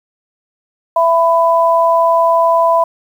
sine tone pair together, 666.8 / 998 Hz, E5 / B5, +20 / +18 cents, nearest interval perfect fifth, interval 698 cents, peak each -11 dBFS, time 0.96-2.84 s, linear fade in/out 5 ms, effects 7-bit

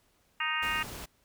harmonic tone, 311.1 Hz, D#4, in tune, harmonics 3 / 4 / 5 / 6 / 7 / 8 / 9, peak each -39 / -35 / -38 / -34 / -39 / -37 / -35 dBFS, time 0.4-0.83 s, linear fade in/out 5 ms
pink noise, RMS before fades -42 dBFS, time 0.62-1.06 s, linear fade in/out 10 ms
effects pink hiss -69 dBFS RMS until 1.24 s

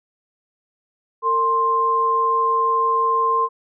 sine tone pair together, 455.6 / 1051 Hz, A#4 / C6, -40 / +7 cents, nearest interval octave + major second, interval 1447 cents, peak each -24 / -16 dBFS, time 1.22-3.49 s, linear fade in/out 50 ms, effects none

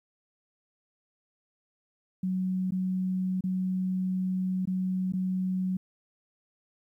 sine tone with dropouts, 185.8 Hz, F#3, 7 cents sharp, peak -26 dBFS, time 2.23-5.77 s, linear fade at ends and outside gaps 5 ms, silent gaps 2.708-2.72 / 3.409-3.438 / 4.655-4.673 / 5.123-5.135 s, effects 11-bit

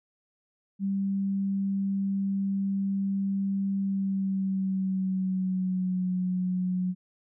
sine tone with pitch glide, 196 to 182.87 Hz, G3 to F#3, 0 to -20 cents, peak -25 dBFS, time 0.79-6.95 s, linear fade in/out 50 ms, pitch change -120 cents, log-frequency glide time 3.79-6.11 s, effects none

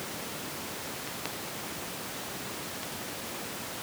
clicks, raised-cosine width 0.2 ms, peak -20 / -12 / -17 dBFS, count 3, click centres 1.075 / 1.256 / 2.832 s, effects pink hiss -37 dBFS RMS until 3.82 s + high-pass 150 Hz 12 dB/octave

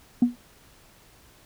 sine tone with exponential decay, 242.3 Hz, B3, 33 cents flat, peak -10 dBFS, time 0.22-0.36 s, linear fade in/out 5 ms, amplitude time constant 30 ms, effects tanh soft clip ceiling -11 dBFS + pink hiss -55 dBFS RMS until 1.45 s

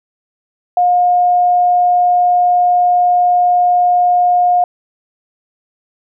sine tone, 714 Hz, F5, 38 cents sharp, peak -8 dBFS, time 0.77-4.64 s, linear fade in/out 2 ms, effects none

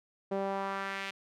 sawtooth tone with band-pass filter sweep, 195.4 Hz, G3, 5 cents flat, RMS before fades -35 dBFS, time 0.31-1.11 s, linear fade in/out 10 ms, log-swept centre 500 to 2600 Hz, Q 1.6, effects none

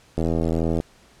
click train, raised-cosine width 2 ms, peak -10 dBFS, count 52, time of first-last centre 0.18-0.801 s, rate 82.1 Hz, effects pink hiss -54 dBFS RMS until 1.2 s + low-pass 9000 Hz 12 dB/octave

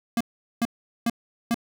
square tone bursts, 233.1 Hz, A#3, in tune, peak -21 dBFS, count 4, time 0.17-1.544 s, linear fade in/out 2 ms, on 36 ms, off 410 ms, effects none

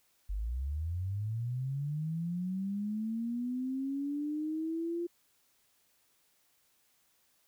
sine linear sweep, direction up, 45.95 to 347.3 Hz, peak -32 dBFS, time 0.29-5.07 s, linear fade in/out 10 ms, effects white hiss -71 dBFS RMS until 7.47 s

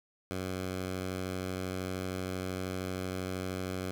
10% pulse tone, 92.9 Hz, F#2, 7 cents sharp, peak -26 dBFS, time 0.31-3.91 s, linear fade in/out 0 ms, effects none

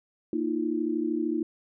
sine chord, Bb suspended fourth, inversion none, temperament equal with one note detuned, 233.1 / 311.1 / 344.2 Hz, Bb3 / Eb4 / F4, 0 / 0 / -25 cents, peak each -32 / -28 / -30 dBFS, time 0.33-1.43 s, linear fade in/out 2 ms, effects none

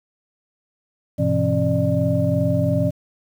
sine tone cluster, 102.7 / 125.3 / 168.4 / 271.8 / 596 Hz, G#2 / B2 / E3 / C#4 / D5, -19 / +25 / +37 / -34 / +25 cents, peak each -23 / -22 / -22 / -24 / -22 dBFS, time 1.18-2.91 s, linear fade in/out 20 ms, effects tanh soft clip ceiling -5 dBFS + 8-bit

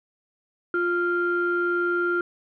sine tone pair together, 350.3 / 1391.1 Hz, F4 / F6, +5 / -7 cents, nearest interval 2 octaves, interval 2388 cents, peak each -23 dBFS, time 0.74-2.21 s, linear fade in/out 2 ms, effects tanh soft clip ceiling -14 dBFS

